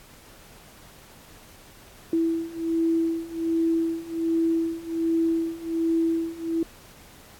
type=beating tone pair; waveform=sine; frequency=328.6 / 329.9 Hz; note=E4 / E4; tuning=-5 / +1 cents; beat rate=1.3 Hz; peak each=-26 / -24 dBFS; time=2.13-6.63 s; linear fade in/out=2 ms; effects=pink hiss -50 dBFS RMS until 7.39 s + AAC 64 kbps